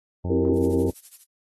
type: harmonic tone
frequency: 89.6 Hz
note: F2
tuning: 45 cents sharp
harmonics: 1 / 2 / 3 / 4 / 5 / 6 / 7 / 9 / 10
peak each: -26 / -32 / -36 / -38 / -40 / -42 / -43 / -45 / -46 dBFS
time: 0.24-0.91 s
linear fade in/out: 10 ms
type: chord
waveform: sine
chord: C dominant seventh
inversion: none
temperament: equal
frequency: 261.6 / 329.6 / 392 / 466.2 Hz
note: C4 / E4 / G4 / Bb4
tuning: 0 / 0 / 0 / 0 cents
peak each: -25 dBFS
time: 0.29-0.91 s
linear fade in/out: 20 ms
type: noise with tremolo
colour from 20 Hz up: violet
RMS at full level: -39 dBFS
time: 0.54-1.25 s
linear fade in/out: 50 ms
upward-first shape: sine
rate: 12 Hz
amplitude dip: 90%
effects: AAC 32 kbps